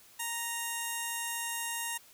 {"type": "tone with notch filter", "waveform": "5% pulse", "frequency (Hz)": 932.3, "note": "A#5", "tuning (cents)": 0, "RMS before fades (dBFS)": -36, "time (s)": [0.19, 1.98], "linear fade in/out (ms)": 10, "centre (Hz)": 4700, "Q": 1.3, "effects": ["white hiss -58 dBFS RMS until 2.13 s"]}